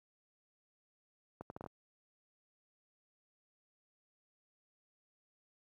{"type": "accelerating click train", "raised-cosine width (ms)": 1, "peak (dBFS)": -30, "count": 6, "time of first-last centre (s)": [1.41, 1.662], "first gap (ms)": 91, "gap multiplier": 0.7, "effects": ["high-pass 80 Hz 12 dB/octave", "12-bit"]}